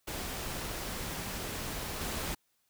pink noise with level steps, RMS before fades -38 / -36 dBFS, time 0.07-2.35 s, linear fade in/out 10 ms, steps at 2 s, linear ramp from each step 20 ms, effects white hiss -75 dBFS RMS until 2.69 s

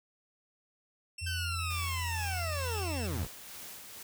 20% pulse tone with vibrato, 2685 Hz, E7, 31 cents sharp, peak -35 dBFS, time 1.18-3.07 s, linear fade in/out 5 ms, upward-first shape square, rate 7.4 Hz, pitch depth 13 cents each way
sine tone, 85.8 Hz, F2, 30 cents flat, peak -34 dBFS, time 1.21-3.26 s, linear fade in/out 20 ms
20% pulse linear sweep, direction down, 1568 to 41.2 Hz, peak -31 dBFS, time 1.26-3.27 s, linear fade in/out 10 ms
white noise with tremolo, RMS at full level -45 dBFS, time 1.7-4.03 s, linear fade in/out 5 ms, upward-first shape sine, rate 2.2 Hz, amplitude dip 35%
effects none

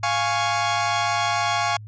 sawtooth chord, Db major, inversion first, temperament equal, 698.5 / 830.6 / 1108.7 Hz, F5 / Ab5 / Db6, 0 / 0 / 0 cents, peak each -21 dBFS, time 0.03-1.77 s, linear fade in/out 5 ms, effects added 106 Hz sine -36 dBFS peak until 1.87 s + resampled to 16000 Hz

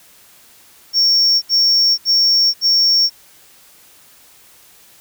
triangle tone bursts, 5490 Hz, F8, 31 cents flat, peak -9 dBFS, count 4, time 0.93-3.1 s, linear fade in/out 50 ms, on 490 ms, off 70 ms, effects white hiss -47 dBFS RMS until 5 s

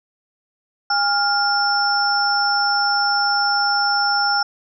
sine tone cluster, 813 / 1400 / 5380 Hz, G#5 / F6 / E8, -37 / +4 / +34 cents, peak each -20 dBFS, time 0.9-4.43 s, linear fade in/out 5 ms, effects none

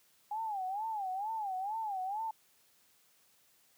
sine tone with vibrato, 816 Hz, G#5, 31 cents flat, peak -34 dBFS, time 0.31-2.31 s, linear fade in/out 5 ms, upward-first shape sine, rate 2.2 Hz, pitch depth 170 cents each way, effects white hiss -68 dBFS RMS until 3.77 s + high-pass 80 Hz 12 dB/octave

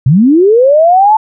sine linear sweep, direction up, 116.54 to 889 Hz, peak -3 dBFS, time 0.06-1.17 s, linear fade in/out 5 ms, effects none

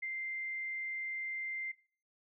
sine tone, 2090 Hz, C7, 2 cents flat, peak -36 dBFS, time 0.02-1.72 s, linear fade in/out 10 ms, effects noise-tail reverb RT60 0.4 s tail -19 dB re dry

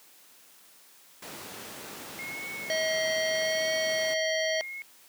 pink noise, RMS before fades -41 dBFS, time 1.22-4.14 s, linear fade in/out 5 ms
sine tone with vibrato, 2144 Hz, C7, 42 cents sharp, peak -36 dBFS, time 2.19-4.82 s, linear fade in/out 0 ms, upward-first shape triangle, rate 0.81 Hz, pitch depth 62 cents each way
harmonic tone, 637 Hz, D#5, 41 cents sharp, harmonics 1 / 3 / 5 / 7 / 9, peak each -28 / -33 / -35 / -36 / -38 dBFS, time 2.7-4.61 s, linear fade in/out 0 ms
effects white hiss -56 dBFS RMS until 5.08 s + high-pass 200 Hz 12 dB/octave

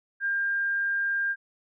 sine tone, 1601 Hz, G6, 36 cents sharp, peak -24 dBFS, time 0.2-1.36 s, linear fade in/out 50 ms, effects none

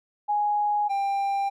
sine / triangle tone pair in turn, 830.6 / 793.4 Hz, G#5 / G5, 0 / +21 cents, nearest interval minor second, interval 79 cents, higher first, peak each -21 dBFS, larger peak neither, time 0.28-0.89 / 0.89-1.5 s, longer neither, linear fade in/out 20 ms, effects none

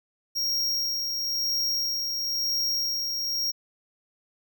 square tone with tremolo, 5588 Hz, F8, in tune, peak -24 dBFS, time 0.35-3.52 s, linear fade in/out 20 ms, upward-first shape sine, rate 0.99 Hz, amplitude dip 35%, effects none

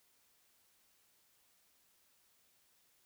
silence, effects white hiss -72 dBFS RMS until 3.05 s

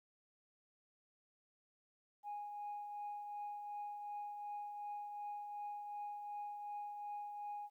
sine tone with tremolo, 826 Hz, G#5, 10 cents flat, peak -40 dBFS, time 2.23-7.7 s, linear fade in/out 50 ms, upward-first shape triangle, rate 2.7 Hz, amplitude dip 45%, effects tanh soft clip ceiling -39 dBFS + 13-bit

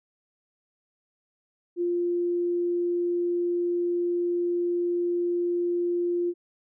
sine tone, 349.2 Hz, F4, in tune, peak -23 dBFS, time 1.76-6.34 s, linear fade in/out 50 ms, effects none

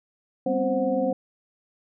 sine tone cluster, 198.4 / 248.1 / 267.2 / 525 / 736 Hz, G3 / B3 / C4 / C5 / F#5, +21 / +8 / +36 / +6 / -9 cents, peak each -31 / -29 / -28 / -24 / -31 dBFS, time 0.46-1.13 s, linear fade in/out 5 ms, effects none

